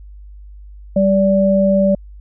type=tone pair together; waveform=sine; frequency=196 / 580.6 Hz; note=G3 / D5; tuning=0 / -20 cents; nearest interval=octave + perfect fifth; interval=1880 cents; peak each=-13 dBFS; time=0.96-1.95 s; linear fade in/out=5 ms; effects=added 50 Hz sine -34 dBFS peak until 2.2 s